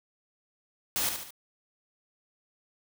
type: noise with echo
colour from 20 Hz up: white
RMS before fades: -29 dBFS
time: 0.96-1.09 s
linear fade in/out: 0 ms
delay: 72 ms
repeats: 3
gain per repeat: -6 dB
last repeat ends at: 1.306 s
effects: none